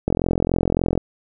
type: click train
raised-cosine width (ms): 2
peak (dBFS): -5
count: 40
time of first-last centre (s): 0.08-0.977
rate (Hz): 43.5
effects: none